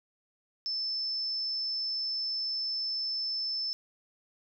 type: tone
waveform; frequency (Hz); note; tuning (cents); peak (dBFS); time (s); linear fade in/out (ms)
sine; 5274; E8; 0; -30; 0.66-3.73; 0
effects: none